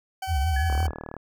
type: tone with tremolo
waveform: 40% pulse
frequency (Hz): 763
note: G5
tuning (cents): -47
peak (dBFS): -28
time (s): 0.22-0.87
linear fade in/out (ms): 5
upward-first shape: sine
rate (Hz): 16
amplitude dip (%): 25
type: tone with vibrato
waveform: sine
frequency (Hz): 74.9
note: D2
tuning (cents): +35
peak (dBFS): -21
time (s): 0.27-0.92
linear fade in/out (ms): 50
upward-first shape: sine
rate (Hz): 5.8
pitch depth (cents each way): 210
type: tone with exponential decay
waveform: sine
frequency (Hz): 1692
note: G#6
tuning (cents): +32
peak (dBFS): -28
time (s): 0.56-1.16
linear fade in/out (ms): 5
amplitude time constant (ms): 130
type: click train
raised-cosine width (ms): 1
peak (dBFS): -20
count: 19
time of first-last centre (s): 0.7-1.166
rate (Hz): 38.6
effects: none